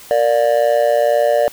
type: tone with amplitude modulation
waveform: triangle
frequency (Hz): 587.3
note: D5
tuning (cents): 0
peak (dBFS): -5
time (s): 0.11-1.48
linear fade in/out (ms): 0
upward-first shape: sine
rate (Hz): 122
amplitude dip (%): 100
effects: white hiss -39 dBFS RMS until 1.52 s